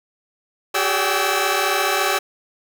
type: tone cluster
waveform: 15% pulse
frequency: 377.3 / 411.8 / 573 / 778 / 1311 Hz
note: F#4 / G#4 / D5 / G5 / E6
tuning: +34 / -15 / -43 / -13 / -10 cents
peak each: -18 dBFS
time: 0.74-2.19 s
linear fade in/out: 10 ms
effects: 7-bit